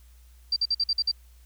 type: tone bursts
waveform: sine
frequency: 4700 Hz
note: D8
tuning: 1 cent sharp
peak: -21 dBFS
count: 7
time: 0.52-1.115 s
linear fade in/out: 5 ms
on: 43 ms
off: 49 ms
effects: added 60 Hz sine -50 dBFS peak until 1.45 s + white hiss -63 dBFS RMS until 1.45 s